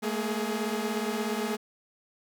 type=tone cluster; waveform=sawtooth; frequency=213.6 / 230.4 / 418.3 Hz; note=G#3 / A#3 / G#4; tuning=+49 / -20 / +12 cents; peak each=-29 dBFS; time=0.02-1.57 s; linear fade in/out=20 ms; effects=none